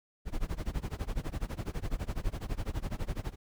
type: noise with tremolo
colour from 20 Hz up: brown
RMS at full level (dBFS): -31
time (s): 0.25-3.36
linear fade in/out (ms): 50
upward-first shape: sine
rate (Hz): 12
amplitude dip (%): 95
effects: none